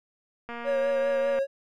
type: click train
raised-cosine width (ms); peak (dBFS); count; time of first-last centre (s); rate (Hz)
0.5; -23; 213; 0.49-1.388; 236
type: tone with vibrato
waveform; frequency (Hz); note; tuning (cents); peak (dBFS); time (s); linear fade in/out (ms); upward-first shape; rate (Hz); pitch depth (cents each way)
triangle; 550; C#5; -14; -21; 0.64-1.47; 50; triangle; 5; 35
effects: none